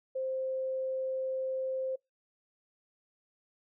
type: tone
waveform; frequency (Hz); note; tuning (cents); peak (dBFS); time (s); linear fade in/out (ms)
sine; 524; C5; +2; -31; 0.15-1.96; 10
effects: noise-tail reverb RT60 0.2 s tail -26 dB re dry